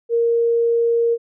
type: tone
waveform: sine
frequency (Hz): 466.2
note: A#4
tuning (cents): 0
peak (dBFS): -14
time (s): 0.09-1.18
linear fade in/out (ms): 50
effects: none